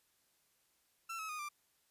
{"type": "tone with pitch steps", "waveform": "30% pulse", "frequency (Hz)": [1344, 1287.8, 1233.9, 1182.2], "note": ["E6", "E6", "D#6", "D6"], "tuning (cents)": [33, -41, -15, 11], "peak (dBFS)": -38, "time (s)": [1.09, 1.49], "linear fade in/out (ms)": 10, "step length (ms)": 100, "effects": ["white hiss -75 dBFS RMS until 1.9 s", "resampled to 32000 Hz"]}